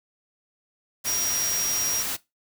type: tone in noise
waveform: sine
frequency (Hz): 5700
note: F8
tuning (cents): +34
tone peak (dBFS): -25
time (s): 1.06-2.03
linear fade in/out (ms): 20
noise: white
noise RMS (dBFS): -29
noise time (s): 1.04-2.17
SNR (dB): +1
effects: noise-tail reverb RT60 0.2 s tail -19 dB re dry